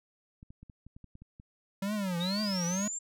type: clicks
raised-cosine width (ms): 5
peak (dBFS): -37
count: 10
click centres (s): 0.429 / 0.505 / 0.63 / 0.698 / 0.866 / 0.965 / 1.043 / 1.154 / 1.22 / 1.399
type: tone with vibrato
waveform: square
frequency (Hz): 190.8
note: G3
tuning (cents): -47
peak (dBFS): -31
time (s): 1.82-2.88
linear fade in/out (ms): 5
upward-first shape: triangle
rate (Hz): 2.1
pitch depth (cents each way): 220
type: linear sweep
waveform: sine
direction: up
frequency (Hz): 3656 to 7459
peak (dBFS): -34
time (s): 2.2-2.99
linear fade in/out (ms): 10
effects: none